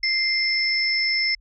sine tone pair together, 2093 / 5274 Hz, C7 / E8, 0 / 0 cents, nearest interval octave + major third, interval 1600 cents, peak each -22 dBFS, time 0.03-1.35 s, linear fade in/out 5 ms, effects added 40 Hz sine -51 dBFS peak until 1.4 s

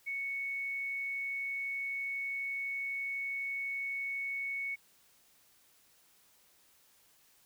sine tone, 2217 Hz, C#7, in tune, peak -34 dBFS, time 0.06-4.76 s, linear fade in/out 20 ms, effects white hiss -66 dBFS RMS until 7.45 s

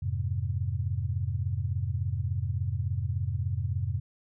sine chord, F minor, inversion none, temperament equal, 87.31 / 103.83 / 130.81 Hz, F2 / Ab2 / C3, 0 / 0 / 0 cents, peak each -31 / -31 / -33 dBFS, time 0.02-4 s, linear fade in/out 10 ms, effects none

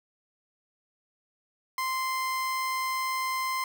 30% pulse tone, 1042 Hz, C6, 7 cents flat, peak -25 dBFS, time 1.78-3.64 s, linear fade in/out 2 ms, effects none

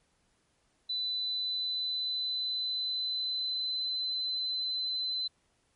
sine tone with pitch glide, 3995 to 4044 Hz, B7 to B7, +19 to +40 cents, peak -30 dBFS, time 0.89-5.28 s, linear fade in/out 10 ms, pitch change +21 cents, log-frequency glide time 1-3.95 s, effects pink hiss -72 dBFS RMS until 5.75 s + MP3 48 kbps

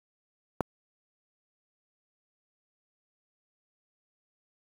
click, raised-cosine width 1 ms, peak -11 dBFS, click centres 0.607 s, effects high-pass 80 Hz 12 dB/octave + 7-bit

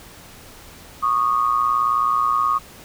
sine tone pair together, 1108.7 / 1227.5 Hz, C#6 / D#6, 0 / -24 cents, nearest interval major second, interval 176 cents, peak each -19 / -19 dBFS, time 1.02-2.59 s, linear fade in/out 20 ms, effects pink hiss -43 dBFS RMS until 2.84 s

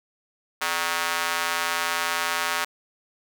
square tone with high-pass filter, 85 Hz, F2, 46 cents flat, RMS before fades -26 dBFS, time 0.61-2.65 s, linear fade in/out 10 ms, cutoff 1200 Hz, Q 1.2, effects none

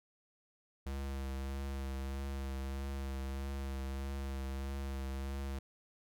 square tone with vibrato, 67.8 Hz, C#2, 38 cents flat, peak -38 dBFS, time 0.86-5.59 s, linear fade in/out 5 ms, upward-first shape triangle, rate 1.6 Hz, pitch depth 27 cents each way, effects none

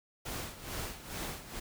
pink noise with tremolo, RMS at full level -38 dBFS, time 0.25-1.6 s, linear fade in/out 10 ms, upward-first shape sine, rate 2.3 Hz, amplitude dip 75%, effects none

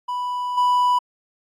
triangle tone with level steps, 987.8 Hz, B5, in tune, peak -21 / -13 dBFS, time 0.08-0.99 s, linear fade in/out 10 ms, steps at 0.57 s, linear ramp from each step 10 ms, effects AAC 64 kbps

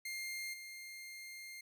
sawtooth tone with level steps, 2114 Hz, C7, 17 cents sharp, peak -37 / -44 dBFS, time 0.05-1.61 s, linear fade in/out 5 ms, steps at 0.53 s, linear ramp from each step 10 ms, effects none

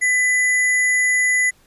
sine tone with sample-and-hold, 2000 Hz, B6, 21 cents sharp, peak -14 dBFS, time 0.01-1.51 s, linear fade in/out 20 ms, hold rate 8820 Hz, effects pink hiss -56 dBFS RMS until 1.66 s + resampled to 32000 Hz

